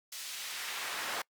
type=noise with high-pass filter sweep; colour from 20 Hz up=brown; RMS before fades=-39 dBFS; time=0.12-1.22 s; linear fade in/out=5 ms; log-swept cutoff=4500 to 970 Hz; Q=0.75; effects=noise-tail reverb RT60 0.1 s tail -25 dB re dry + Opus 48 kbps